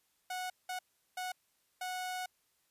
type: tone bursts at uneven times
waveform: sawtooth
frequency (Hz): 735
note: F#5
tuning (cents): -12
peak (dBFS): -33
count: 4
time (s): 0.3-0.5 / 0.69-0.79 / 1.17-1.32 / 1.81-2.26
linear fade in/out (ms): 5
effects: white hiss -75 dBFS RMS until 2.7 s + resampled to 32000 Hz